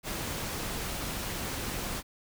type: noise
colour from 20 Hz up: pink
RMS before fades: -35 dBFS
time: 0.03-2.03 s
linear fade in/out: 50 ms
effects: none